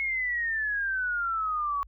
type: exponential sweep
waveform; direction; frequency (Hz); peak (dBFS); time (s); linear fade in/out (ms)
sine; down; 2185 to 1116; -26; 0-1.83; 0
effects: added 50 Hz sine -49 dBFS peak until 1.87 s